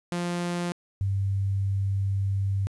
sawtooth / sine tone pair in turn, 174.61 / 98 Hz, F3 / G2, 0 / 0 cents, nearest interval minor seventh, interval 1000 cents, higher first, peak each -23 dBFS, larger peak neither, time 0.12-0.72 / 1.01-2.67 s, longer second, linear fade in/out 0 ms, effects resampled to 24000 Hz + 10-bit

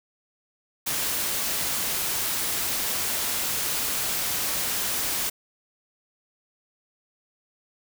white noise, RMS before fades -27 dBFS, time 0.86-5.3 s, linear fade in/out 10 ms, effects none

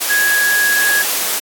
sine tone in noise, 1661.2 Hz, G#6, in tune, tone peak -12 dBFS, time 0.09-1.03 s, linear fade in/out 20 ms, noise white, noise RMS -18 dBFS, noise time 0-1.4 s, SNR +3 dB, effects high-pass 300 Hz 12 dB/octave + AAC 64 kbps

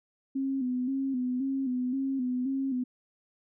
sine tone with vibrato, 260.1 Hz, C4, 10 cents flat, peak -27 dBFS, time 0.35-2.84 s, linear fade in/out 10 ms, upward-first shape square, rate 1.9 Hz, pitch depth 63 cents each way, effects none

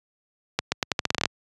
accelerating click train, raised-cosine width 0.2 ms, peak -4 dBFS, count 12, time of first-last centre 0.59-1.256 s, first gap 130 ms, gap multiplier 0.83, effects high-pass 80 Hz 12 dB/octave + resampled to 22050 Hz

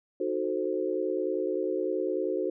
sine chord, D# diminished seventh, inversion none, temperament equal, 311.1 / 370 / 440 / 523.3 Hz, D#4 / F#4 / A4 / C5, 0 / 0 / 0 / 0 cents, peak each -34 / -30 / -33 / -33 dBFS, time 0.2-2.5 s, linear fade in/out 5 ms, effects none

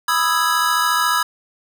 square chord, E major seventh, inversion second, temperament equal, 987.8 / 1244.5 / 1318.5 / 1661.2 Hz, B5 / D#6 / E6 / G#6, 0 / 0 / 0 / 0 cents, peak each -22 dBFS, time 0.08-1.23 s, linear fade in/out 5 ms, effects none

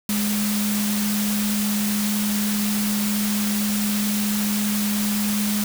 sine tone in noise, 207.8 Hz, G#3, 1 cent sharp, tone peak -21 dBFS, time 0.09-5.64 s, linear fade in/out 2 ms, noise white, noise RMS -27 dBFS, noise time 0.09-5.64 s, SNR +3 dB, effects none

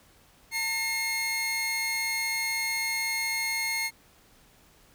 sawtooth tone pair together, 903 / 2148 Hz, A5 / C7, +45 / +45 cents, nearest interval octave + minor third, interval 1500 cents, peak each -34 / -24 dBFS, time 0.51-3.91 s, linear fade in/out 50 ms, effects pink hiss -59 dBFS RMS until 4.94 s

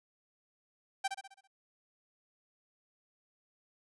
sawtooth tone with echo, 781 Hz, G5, 7 cents flat, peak -26 dBFS, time 1.04-1.08 s, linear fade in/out 10 ms, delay 66 ms, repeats 6, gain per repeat -6 dB, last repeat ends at 1.476 s, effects resampled to 24000 Hz

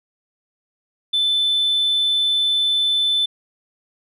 sine tone, 3520 Hz, A7, in tune, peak -14 dBFS, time 1.13-3.26 s, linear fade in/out 10 ms, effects tanh soft clip ceiling -13 dBFS

